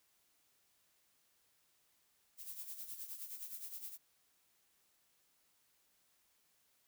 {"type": "noise with tremolo", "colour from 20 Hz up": "violet", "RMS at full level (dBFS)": -45, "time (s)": [2.37, 3.98], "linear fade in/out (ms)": 50, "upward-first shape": "sine", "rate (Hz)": 9.6, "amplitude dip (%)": 65, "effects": ["white hiss -75 dBFS RMS until 6.87 s"]}